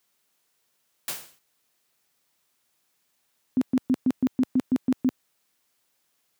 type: noise with exponential decay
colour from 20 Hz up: white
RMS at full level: -27 dBFS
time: 1.08-1.39 s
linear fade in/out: 2 ms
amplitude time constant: 67 ms
type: tone bursts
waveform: sine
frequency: 256.2 Hz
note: C4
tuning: 36 cents flat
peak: -17 dBFS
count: 10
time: 3.57-5.09 s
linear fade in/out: 0 ms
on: 44 ms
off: 120 ms
effects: white hiss -72 dBFS RMS until 6.39 s + high-pass 100 Hz 12 dB/octave